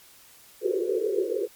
pink band-pass noise, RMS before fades -26 dBFS, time 0.61-1.48 s, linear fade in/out 50 ms, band 360 to 500 Hz, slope 96 dB/octave, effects white hiss -53 dBFS RMS until 1.55 s + MP3 96 kbps

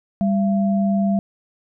sine tone pair together, 198.5 / 677.6 Hz, G3 / E5, +22 / +48 cents, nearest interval octave + major sixth, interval 2126 cents, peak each -16 / -25 dBFS, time 0.21-1.19 s, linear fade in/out 0 ms, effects none

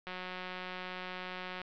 click train, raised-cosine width 0.3 ms, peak -25 dBFS, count 284, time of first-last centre 0.07-1.616 s, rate 183 Hz, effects low-pass 4000 Hz 12 dB/octave

